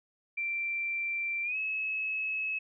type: tone with pitch glide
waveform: sine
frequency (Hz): 2353 to 2581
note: D7 to E7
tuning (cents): +3 to -37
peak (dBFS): -30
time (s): 0.37-2.59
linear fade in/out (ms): 10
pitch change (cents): +160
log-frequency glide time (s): 1.43-1.57
effects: none